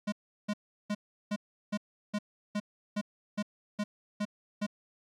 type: tone bursts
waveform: square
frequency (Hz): 207.7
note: G#3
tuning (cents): 0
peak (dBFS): -30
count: 12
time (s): 0.07-4.666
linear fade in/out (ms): 10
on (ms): 53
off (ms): 360
effects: low-pass 7000 Hz 12 dB/octave + 12-bit